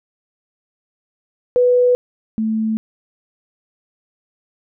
sine tone pair in turn, 493.9 / 220 Hz, B4 / A3, 0 / 0 cents, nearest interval octave + major second, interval 1400 cents, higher first, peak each -10 / -16 dBFS, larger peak first, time 1.56-1.95 / 2.38-2.77 s, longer neither, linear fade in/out 0 ms, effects none

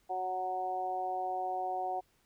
harmonic tone, 185 Hz, F#3, in tune, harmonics 2 / 3 / 4 / 5, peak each -42 / -43 / -33 / -45 dBFS, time 0.09-2.01 s, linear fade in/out 20 ms, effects pink hiss -71 dBFS RMS until 2.25 s

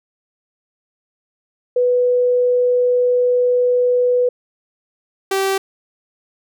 sine / sawtooth tone pair in turn, 493.9 / 387.6 Hz, B4 / G4, 0 / -20 cents, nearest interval major third, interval 420 cents, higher first, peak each -12 dBFS, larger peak neither, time 1.76-4.29 / 5.31-5.58 s, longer first, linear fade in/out 5 ms, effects none

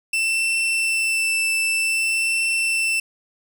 40% pulse tone with vibrato, 2669 Hz, E7, 21 cents sharp, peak -18 dBFS, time 0.13-3 s, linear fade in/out 5 ms, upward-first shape triangle, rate 0.53 Hz, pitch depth 13 cents each way, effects 8-bit

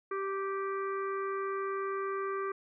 harmonic tone, 390.5 Hz, G4, 7 cents flat, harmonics 1 / 3 / 4 / 5 / 6, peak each -34 / -36 / -45 / -48 / -53 dBFS, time 0.11-2.52 s, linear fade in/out 5 ms, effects none

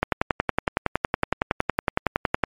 click train, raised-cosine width 0.5 ms, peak -4 dBFS, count 27, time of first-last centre 0.03-2.437 s, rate 10.8 Hz, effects MP3 64 kbps

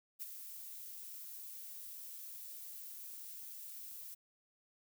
violet noise with ADSR envelope, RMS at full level -42 dBFS, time 0.19-4.15 s, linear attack 30 ms, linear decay 24 ms, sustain -7 dB, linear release 14 ms, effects none

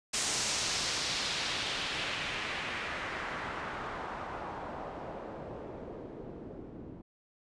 white noise with low-pass filter sweep, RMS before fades -37 dBFS, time 0.13-7.02 s, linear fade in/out 10 ms, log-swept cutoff 7600 to 280 Hz, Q 1.4, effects resampled to 22050 Hz

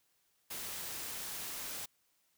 white noise, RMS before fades -42 dBFS, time 0.5-1.86 s, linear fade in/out 10 ms, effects white hiss -75 dBFS RMS until 2.37 s

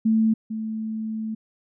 sine tone pair in turn, 221.3 / 219.6 Hz, A3 / A3, +10 / -3 cents, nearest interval unison, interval 13 cents, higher first, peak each -16 / -26 dBFS, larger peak first, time 0.05-0.34 / 0.5-1.35 s, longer second, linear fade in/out 10 ms, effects none

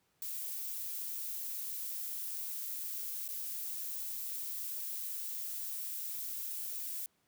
violet noise with dropouts, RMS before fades -40 dBFS, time 0.22-7.06 s, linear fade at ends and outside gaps 1 ms, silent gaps 3.279-3.288 s, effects pink hiss -75 dBFS RMS until 7.27 s + high-pass 100 Hz 12 dB/octave

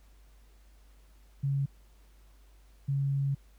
sine tone pair in turn, 138.59 / 138.59 Hz, C#3 / C#3, 0 / 0 cents, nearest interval unison, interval 0 cents, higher neither, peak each -26 / -26 dBFS, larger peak neither, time 1.43-1.66 / 2.88-3.35 s, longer second, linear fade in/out 10 ms, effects added 50 Hz sine -55 dBFS peak until 3.58 s + pink hiss -67 dBFS RMS until 3.58 s

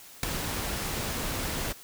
pink noise with ADSR envelope, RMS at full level -22 dBFS, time 0.23-1.73 s, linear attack 3 ms, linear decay 6 ms, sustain -10 dB, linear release 12 ms, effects white hiss -49 dBFS RMS until 1.83 s

